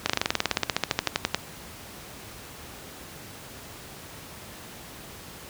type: slowing click train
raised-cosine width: 0.2 ms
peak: -4 dBFS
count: 22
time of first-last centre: 0.06-1.346 s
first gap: 36 ms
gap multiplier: 1.05
effects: pink hiss -43 dBFS RMS until 5.49 s + high-pass 60 Hz 12 dB/octave